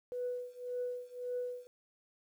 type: tone with tremolo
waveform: sine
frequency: 493.9 Hz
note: B4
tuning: in tune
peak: -32 dBFS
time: 0.12-1.67 s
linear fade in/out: 0 ms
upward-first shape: triangle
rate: 1.8 Hz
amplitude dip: 95%
effects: tanh soft clip ceiling -29 dBFS + 11-bit